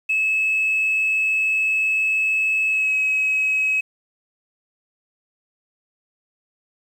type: tone with pitch glide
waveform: sine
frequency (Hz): 2593 to 2556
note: E7 to D#7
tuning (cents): -29 to +46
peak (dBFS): -16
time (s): 0.09-3.81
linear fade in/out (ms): 10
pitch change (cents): -25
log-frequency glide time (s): 2.68-2.94
effects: tanh soft clip ceiling -13 dBFS + 8-bit